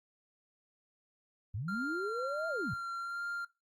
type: linear two-way sweep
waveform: sine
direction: up then down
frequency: 87.3 to 667 to 87.3 Hz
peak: -35 dBFS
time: 1.54-2.74 s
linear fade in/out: 5 ms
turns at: 2.48 s
type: tone with vibrato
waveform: triangle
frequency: 1385 Hz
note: F6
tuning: 15 cents flat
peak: -34 dBFS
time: 1.68-3.45 s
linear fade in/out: 5 ms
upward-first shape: sine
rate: 1.4 Hz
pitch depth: 16 cents each way
effects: noise-tail reverb RT60 0.2 s tail -17 dB re dry + Opus 48 kbps